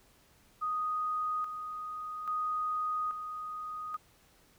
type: tone with tremolo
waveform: sine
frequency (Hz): 1244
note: D#6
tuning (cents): -1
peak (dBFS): -30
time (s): 0.61-3.97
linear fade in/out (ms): 20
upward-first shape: square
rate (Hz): 0.6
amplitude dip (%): 55
effects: pink hiss -64 dBFS RMS until 4.58 s